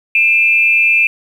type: tone pair together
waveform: sine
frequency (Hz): 2400 / 2629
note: D7 / E7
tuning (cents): +37 / -5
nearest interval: major second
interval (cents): 158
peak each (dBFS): -11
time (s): 0.15-1.07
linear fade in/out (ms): 2
effects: 7-bit